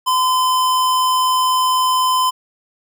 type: tone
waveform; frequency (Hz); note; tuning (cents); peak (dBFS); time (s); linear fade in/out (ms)
square; 1022; C6; -41; -14; 0.06-2.31; 20
effects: none